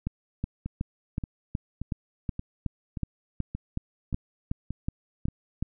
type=two click trains; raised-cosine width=5 ms; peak=-16 / -20 dBFS; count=16 / 9; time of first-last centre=0.07-5.626 / 0.66-5.284 s; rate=2.7 / 1.73 Hz; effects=none